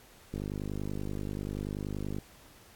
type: click train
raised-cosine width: 3 ms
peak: -23 dBFS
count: 94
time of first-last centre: 0.34-2.185 s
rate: 50.4 Hz
effects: pink hiss -57 dBFS RMS until 2.75 s + AAC 64 kbps